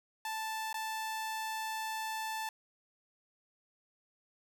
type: tone with dropouts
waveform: sawtooth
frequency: 880 Hz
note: A5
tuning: in tune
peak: -32 dBFS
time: 0.25-2.49 s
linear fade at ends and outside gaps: 2 ms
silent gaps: 0.729-0.742 s
effects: 12-bit